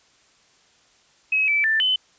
sine tone with pitch steps, 2557 / 2315 / 1773 / 3034 Hz, D#7 / D7 / A6 / F#7, +47 / -25 / +13 / +43 cents, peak -17 dBFS, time 1.32-1.96 s, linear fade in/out 5 ms, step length 160 ms, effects white hiss -58 dBFS RMS until 2.18 s + resampled to 16000 Hz

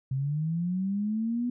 sine linear sweep, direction up, 129.5 to 246.9 Hz, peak -26 dBFS, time 0.11-1.5 s, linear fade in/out 5 ms, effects none

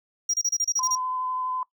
triangle tone bursts, 5700 Hz, F8, 34 cents sharp, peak -20 dBFS, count 9, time 0.29-0.953 s, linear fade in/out 5 ms, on 47 ms, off 30 ms
sine tone with vibrato, 1018 Hz, C6, 48 cents flat, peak -26 dBFS, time 0.79-1.63 s, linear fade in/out 2 ms, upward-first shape sine, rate 12 Hz, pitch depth 10 cents each way
effects noise-tail reverb RT60 0.1 s tail -20 dB re dry + tanh soft clip ceiling -12 dBFS

